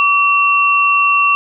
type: tone pair together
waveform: sine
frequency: 1149.6 / 2720 Hz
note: D6 / F7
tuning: -37 / -46 cents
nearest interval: octave + minor third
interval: 1491 cents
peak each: -12 dBFS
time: 0-1.35 s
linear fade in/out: 0 ms
effects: none